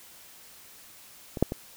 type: clicks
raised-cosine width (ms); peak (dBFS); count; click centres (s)
2; -20 / -6 / -17; 3; 1.372 / 1.426 / 1.521
effects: white hiss -51 dBFS RMS until 1.76 s